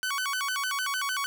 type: tone with vibrato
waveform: sawtooth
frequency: 1300 Hz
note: E6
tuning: 24 cents flat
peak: -24 dBFS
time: 0.03-1.26 s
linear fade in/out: 0 ms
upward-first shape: square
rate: 6.6 Hz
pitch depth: 260 cents each way
effects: none